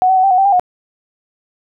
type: tone with pitch steps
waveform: sine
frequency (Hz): 740 / 758 / 747 / 781 / 734 / 777 / 801 / 725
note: F#5 / F#5 / F#5 / G5 / F#5 / G5 / G5 / F#5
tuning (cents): 0 / +42 / +16 / -7 / -14 / -16 / +37 / -35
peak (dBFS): -8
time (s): 0.02-0.596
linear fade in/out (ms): 0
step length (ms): 72
effects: none